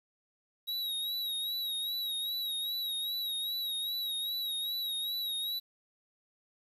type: tone with vibrato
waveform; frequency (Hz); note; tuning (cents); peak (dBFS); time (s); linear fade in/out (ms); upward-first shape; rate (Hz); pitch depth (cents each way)
square; 3837; A#7; +49; -33; 0.67-5.6; 20; sine; 2.5; 56
effects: 10-bit